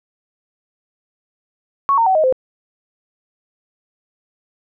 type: tone with pitch steps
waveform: sine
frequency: 1108.7 / 916.3 / 757.3 / 625.8 / 517.2 Hz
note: C#6 / A#5 / F#5 / D#5 / C5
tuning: 0 / -30 / +40 / +10 / -20 cents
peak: -11 dBFS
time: 1.89-2.325 s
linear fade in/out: 0 ms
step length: 87 ms
effects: none